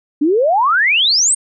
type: exponential sweep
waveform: sine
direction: up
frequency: 277.2 to 8870 Hz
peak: -10 dBFS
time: 0.21-1.35 s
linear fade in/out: 10 ms
effects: none